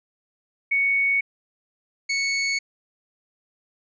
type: tone pair in turn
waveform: sine / sawtooth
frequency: 2224 / 2214 Hz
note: C#7 / C#7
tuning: +5 / -3 cents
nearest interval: unison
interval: 8 cents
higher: first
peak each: -18 dBFS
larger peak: neither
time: 0.71-1.21 / 2.09-2.59 s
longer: neither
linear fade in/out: 10 ms
effects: resampled to 16000 Hz